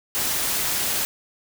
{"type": "noise", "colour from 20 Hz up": "white", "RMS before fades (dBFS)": -24, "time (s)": [0.15, 1.05], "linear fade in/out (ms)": 0, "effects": []}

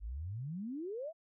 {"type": "exponential sweep", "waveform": "sine", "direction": "up", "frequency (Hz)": [47.88, 684], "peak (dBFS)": -38, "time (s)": [0, 1.13], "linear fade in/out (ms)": 50, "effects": []}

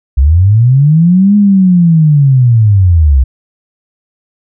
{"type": "linear two-way sweep", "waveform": "sine", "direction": "up then down", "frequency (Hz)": [61.74, 208.3, 61.74], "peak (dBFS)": -3, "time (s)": [0.17, 3.24], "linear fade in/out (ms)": 10, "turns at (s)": 1.36, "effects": []}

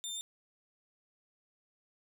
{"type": "tone", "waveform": "25% pulse", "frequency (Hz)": 3602, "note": "A7", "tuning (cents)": 40, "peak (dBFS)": -34, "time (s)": [0.04, 0.21], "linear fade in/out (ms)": 0, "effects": []}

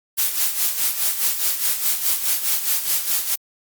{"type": "noise with tremolo", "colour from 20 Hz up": "blue", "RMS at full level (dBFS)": -18, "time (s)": [0.17, 3.36], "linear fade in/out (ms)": 20, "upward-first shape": "sine", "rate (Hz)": 4.8, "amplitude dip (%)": 65, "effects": ["Opus 48 kbps"]}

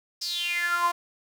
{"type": "tone with high-pass filter sweep", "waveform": "sawtooth", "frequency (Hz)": 347.8, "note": "F4", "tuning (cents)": -7, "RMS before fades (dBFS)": -27, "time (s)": [0.21, 0.92], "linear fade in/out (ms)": 10, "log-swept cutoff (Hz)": [5200, 870], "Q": 9.2, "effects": []}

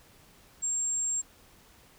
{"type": "tone", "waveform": "sine", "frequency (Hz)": 7459, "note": "A#8", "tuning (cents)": 0, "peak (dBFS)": -26, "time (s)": [0.62, 1.22], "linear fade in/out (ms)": 20, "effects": ["tanh soft clip ceiling -24 dBFS", "pink hiss -58 dBFS RMS until 1.98 s"]}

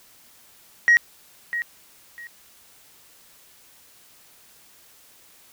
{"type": "tone with echo", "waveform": "sine", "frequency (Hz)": 1893, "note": "A#6", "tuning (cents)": 26, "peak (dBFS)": -10, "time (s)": [0.88, 0.97], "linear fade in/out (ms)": 0, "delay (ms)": 650, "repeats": 2, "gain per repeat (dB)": -13, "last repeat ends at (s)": 2.27, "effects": ["tanh soft clip ceiling -9 dBFS", "white hiss -53 dBFS RMS until 5.52 s"]}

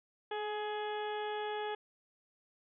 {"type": "harmonic tone with a mistuned harmonic", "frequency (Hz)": 419.9, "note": "G#4", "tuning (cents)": 19, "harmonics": [1, 2, 3, 4, 5, 6, 7, 8], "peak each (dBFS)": [-38, -39, -50, -46, -54, -54, -53, -50], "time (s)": [0.31, 1.75], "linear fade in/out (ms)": 5, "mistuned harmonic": 1, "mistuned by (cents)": 18, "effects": []}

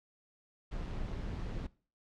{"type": "noise with amplitude modulation", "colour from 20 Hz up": "brown", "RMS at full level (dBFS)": -37, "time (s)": [0.71, 1.67], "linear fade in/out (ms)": 10, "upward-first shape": "sine", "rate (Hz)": 170, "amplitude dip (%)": 40, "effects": ["noise-tail reverb RT60 0.4 s tail -21 dB re dry", "low-pass 5000 Hz 12 dB/octave"]}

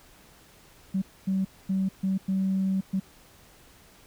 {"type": "tone bursts at uneven times", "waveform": "sine", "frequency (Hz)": 191.2, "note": "G3", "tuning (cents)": -43, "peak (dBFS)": -22, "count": 6, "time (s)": [[0.94, 1.02], [1.27, 1.45], [1.69, 1.89], [2.03, 2.18], [2.28, 2.81], [2.93, 3]], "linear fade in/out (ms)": 10, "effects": ["tanh soft clip ceiling -18 dBFS", "pink hiss -55 dBFS RMS until 4.06 s"]}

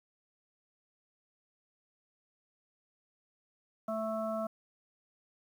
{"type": "harmonic tone", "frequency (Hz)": 220, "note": "A3", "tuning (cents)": 0, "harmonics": [1, 3, 5, 6], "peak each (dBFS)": [-38, -34, -44, -42], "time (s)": [3.88, 4.47], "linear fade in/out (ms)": 5, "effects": ["10-bit"]}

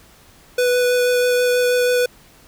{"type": "tone with vibrato", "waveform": "square", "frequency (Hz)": 493.9, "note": "B4", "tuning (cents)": 0, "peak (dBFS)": -15, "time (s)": [0.58, 2.06], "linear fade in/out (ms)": 5, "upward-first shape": "sine", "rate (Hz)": 6.2, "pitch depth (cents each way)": 8, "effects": ["pink hiss -49 dBFS RMS until 2.47 s"]}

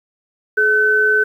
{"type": "tone pair together", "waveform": "sine", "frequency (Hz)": [426.3, 1519.2], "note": ["G#4", "F#6"], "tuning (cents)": [45, 45], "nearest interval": "octave + minor seventh", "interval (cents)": 2200, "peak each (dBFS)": [-18, -12], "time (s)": [0.57, 1.24], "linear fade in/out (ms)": 10, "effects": ["8-bit"]}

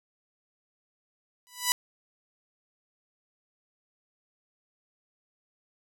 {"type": "tone with exponential growth", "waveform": "5% pulse", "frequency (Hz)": 987.8, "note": "B5", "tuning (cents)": 0, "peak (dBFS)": -7, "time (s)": [1.47, 1.72], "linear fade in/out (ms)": 0, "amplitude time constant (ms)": 53, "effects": []}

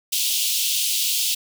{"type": "high-pass noise", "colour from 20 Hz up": "pink", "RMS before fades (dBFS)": -22, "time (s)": [0.12, 1.35], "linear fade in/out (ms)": 10, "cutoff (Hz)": 2800, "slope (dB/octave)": 48, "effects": []}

